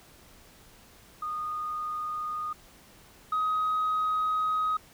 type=tone pair in turn; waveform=sine; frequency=1231 / 1259.8 Hz; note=D#6 / D#6; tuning=-19 / +21 cents; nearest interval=unison; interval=40 cents; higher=second; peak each=-30 / -23 dBFS; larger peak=second; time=1.22-2.53 / 3.32-4.77 s; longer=second; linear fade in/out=5 ms; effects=tanh soft clip ceiling -22 dBFS + pink hiss -55 dBFS RMS until 4.93 s